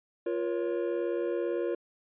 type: chord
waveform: triangle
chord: Bb minor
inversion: second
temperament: equal with one note detuned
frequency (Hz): 349.2 / 476.5 / 554.4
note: F4 / Bb4 / Db5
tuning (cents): 0 / +38 / 0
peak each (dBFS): -29 / -31 / -33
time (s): 0.26-1.75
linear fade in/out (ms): 5
effects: resampled to 8000 Hz